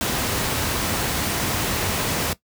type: noise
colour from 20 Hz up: pink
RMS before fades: -23 dBFS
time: 0.01-2.33 s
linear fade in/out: 0 ms
effects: noise-tail reverb RT60 0.1 s tail -17 dB re dry + high-pass 60 Hz 12 dB/octave